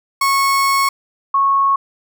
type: tone pair in turn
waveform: 35% pulse / sine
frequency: 1100 / 1100 Hz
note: C#6 / C#6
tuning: -14 / -14 cents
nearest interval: unison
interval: 0 cents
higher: neither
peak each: -11 dBFS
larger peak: neither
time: 0.21-0.89 / 1.34-1.76 s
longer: first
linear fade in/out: 5 ms
effects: none